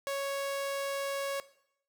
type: tone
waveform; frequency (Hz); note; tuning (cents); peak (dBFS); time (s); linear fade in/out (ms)
sawtooth; 554.4; C#5; 0; -28; 0.07-1.4; 0
effects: noise-tail reverb RT60 0.7 s tail -17 dB re dry